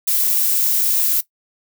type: noise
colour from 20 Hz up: violet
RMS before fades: -17 dBFS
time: 0.07-1.21 s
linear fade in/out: 10 ms
effects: noise-tail reverb RT60 0.1 s tail -17 dB re dry